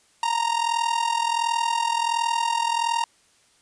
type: tone with amplitude modulation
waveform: 45% pulse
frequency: 930 Hz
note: A#5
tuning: 4 cents flat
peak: -18 dBFS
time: 0.23-3.04 s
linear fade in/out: 2 ms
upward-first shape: sine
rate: 41.4 Hz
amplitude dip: 75%
effects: white hiss -60 dBFS RMS until 3.61 s + resampled to 22050 Hz